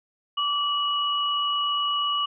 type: tone pair together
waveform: sine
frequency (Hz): 1160 / 2923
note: D6 / F#7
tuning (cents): -22 / -22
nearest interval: octave + major third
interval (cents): 1600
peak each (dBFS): -25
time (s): 0.37-2.26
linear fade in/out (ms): 10
effects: none